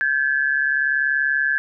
sine tone pair together, 1568.4 / 1709 Hz, G6 / G#6, 0 / +49 cents, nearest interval minor second, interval 149 cents, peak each -20 dBFS, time 0.01-1.58 s, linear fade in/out 0 ms, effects none

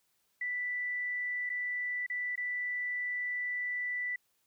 sine tone with dropouts, 1975.5 Hz, B6, in tune, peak -32 dBFS, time 0.41-4.16 s, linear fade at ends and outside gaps 5 ms, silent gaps 1.494-1.499 / 2.065-2.099 / 2.357-2.376 s, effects white hiss -75 dBFS RMS until 4.46 s

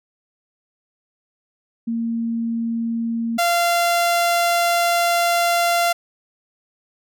sine / sawtooth tone pair in turn, 230.2 / 689.8 Hz, A#3 / F5, -22 / -22 cents, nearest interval octave + perfect fifth, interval 1900 cents, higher second, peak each -20 / -12 dBFS, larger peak second, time 1.87-3.38 / 3.38-5.93 s, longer second, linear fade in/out 10 ms, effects none

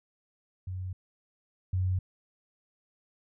sine tone pair in turn, 92.5 / 92.5 Hz, F#2 / F#2, 0 / 0 cents, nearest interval unison, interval 0 cents, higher neither, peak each -33 / -25 dBFS, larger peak second, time 0.67-0.93 / 1.73-1.99 s, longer neither, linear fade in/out 5 ms, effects none

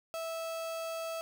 35% pulse tone, 655 Hz, E5, 11 cents flat, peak -34 dBFS, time 0.14-1.21 s, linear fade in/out 0 ms, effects none

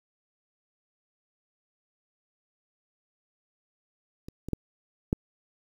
clicks, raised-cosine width 3 ms, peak -27 / -23 / -13 / -11 dBFS, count 4, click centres 4.285 / 4.486 / 4.533 / 5.129 s, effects 8-bit

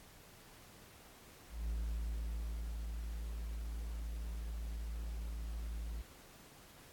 triangle tone with ADSR envelope, 55.7 Hz, A1, 22 cents sharp, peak -33 dBFS, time 1.48-6.02 s, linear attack 190 ms, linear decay 1100 ms, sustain -4 dB, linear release 6 ms, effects pink hiss -59 dBFS RMS until 6.92 s + AAC 64 kbps

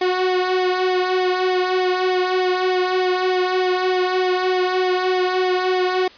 sawtooth tone with flanger, 367.9 Hz, F#4, 10 cents flat, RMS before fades -19 dBFS, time 0.01-6.08 s, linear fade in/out 5 ms, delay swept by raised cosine 0.7 to 2.4 ms, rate 3.3 Hz, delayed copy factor -0.75, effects white hiss -44 dBFS RMS until 6.17 s + resampled to 11025 Hz

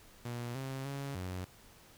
sawtooth tone with pitch steps, 120.1 / 133.7 / 139.1 / 91.7 Hz, B2 / C3 / C#3 / F#2, -48 / +38 / +6 / -15 cents, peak -34 dBFS, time 0.25-1.45 s, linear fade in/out 5 ms, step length 300 ms, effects pink hiss -59 dBFS RMS until 1.97 s

